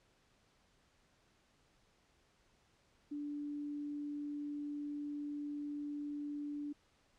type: tone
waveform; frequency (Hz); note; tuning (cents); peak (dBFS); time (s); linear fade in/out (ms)
sine; 291.9; D4; -10; -39; 3.11-6.73; 10
effects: pink hiss -72 dBFS RMS until 7.18 s + low-pass 7000 Hz 12 dB/octave